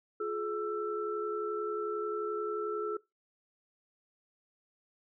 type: tone cluster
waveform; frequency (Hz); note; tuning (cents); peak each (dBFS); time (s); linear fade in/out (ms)
sine; 352.1 / 423.4 / 1331; F4 / G#4 / E6; +14 / +33 / +16; -40 / -33 / -38; 0.2-2.97; 5
effects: noise-tail reverb RT60 0.2 s tail -20 dB re dry

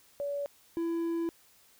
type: tone pair in turn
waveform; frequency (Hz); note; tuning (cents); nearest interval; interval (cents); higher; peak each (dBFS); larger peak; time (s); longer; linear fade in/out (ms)
sine / triangle; 570 / 334.4; C#5 / E4; +48 / +25; major sixth; 923; first; -31 / -27; second; 0.2-0.46 / 0.77-1.29; second; 0
effects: white hiss -62 dBFS RMS until 1.79 s

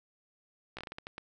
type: slowing click train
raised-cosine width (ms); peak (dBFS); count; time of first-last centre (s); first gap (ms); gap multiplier
0.3; -25; 9; 0.77-1.181; 16; 1.32
effects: none

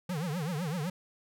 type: tone with vibrato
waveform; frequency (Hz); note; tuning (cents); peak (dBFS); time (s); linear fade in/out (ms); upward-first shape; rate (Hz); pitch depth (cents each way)
square; 163.4; E3; -15; -32; 0.09-0.9; 5; triangle; 7.9; 280
effects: none

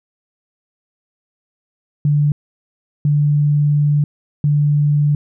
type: tone bursts at uneven times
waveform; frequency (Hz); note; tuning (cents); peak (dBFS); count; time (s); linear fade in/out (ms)
sine; 146.83; D3; 0; -11; 3; 2.05-2.32 / 3.05-4.04 / 4.44-5.15; 2
effects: none

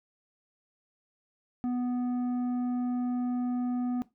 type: tone with tanh clipping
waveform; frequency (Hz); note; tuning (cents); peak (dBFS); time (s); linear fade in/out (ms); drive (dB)
sine; 246.9; B3; 0; -29; 1.64-4.02; 0; 8
effects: noise-tail reverb RT60 0.2 s tail -17 dB re dry

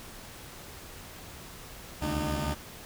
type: tone cluster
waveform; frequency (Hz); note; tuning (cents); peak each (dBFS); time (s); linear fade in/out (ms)
15% pulse; 70.2 / 76.4 / 304; C#2 / D#2 / D#4; +22 / -31 / -40; -27; 2.01-2.55; 20
effects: pink hiss -46 dBFS RMS until 2.85 s

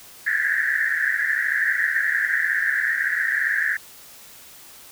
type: band-pass noise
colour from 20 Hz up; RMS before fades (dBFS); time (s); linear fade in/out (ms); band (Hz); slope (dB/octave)
pink; -22; 0.26-3.77; 10; 1600 to 1900; 96
effects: white hiss -45 dBFS RMS until 4.91 s

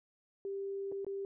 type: tone with dropouts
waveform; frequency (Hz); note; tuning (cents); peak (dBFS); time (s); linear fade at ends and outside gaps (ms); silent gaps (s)
sine; 394; G4; +9; -36; 0.45-1.25; 1; 0.917-0.922 / 1.047-1.066
effects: none

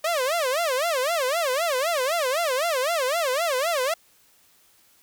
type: tone with vibrato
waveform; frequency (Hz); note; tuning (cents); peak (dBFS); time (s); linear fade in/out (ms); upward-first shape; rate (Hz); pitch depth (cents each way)
sawtooth; 590; D5; +8; -18; 0.04-3.94; 5; sine; 3.9; 280
effects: white hiss -59 dBFS RMS until 5.02 s

